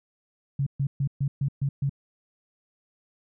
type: tone bursts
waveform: sine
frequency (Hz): 138.59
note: C#3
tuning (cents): 0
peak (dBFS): -22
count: 7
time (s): 0.59-1.895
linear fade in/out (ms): 5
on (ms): 75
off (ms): 130
effects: none